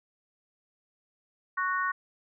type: harmonic tone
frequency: 370 Hz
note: F#4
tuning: in tune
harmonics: 3 / 4 / 5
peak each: -29 / -31 / -33 dBFS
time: 1.57-1.92 s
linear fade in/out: 10 ms
effects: none